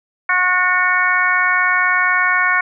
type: harmonic tone with a mistuned harmonic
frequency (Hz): 364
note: F#4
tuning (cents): -28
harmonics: 2 / 3 / 4 / 5 / 6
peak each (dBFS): -26 / -19 / -17 / -18 / -19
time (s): 0.29-2.61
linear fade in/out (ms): 5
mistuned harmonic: 6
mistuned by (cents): +28
effects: none